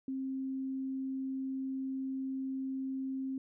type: tone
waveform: sine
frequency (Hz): 265.6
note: C4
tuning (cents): +26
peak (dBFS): -34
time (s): 0.08-3.38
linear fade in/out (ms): 2
effects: none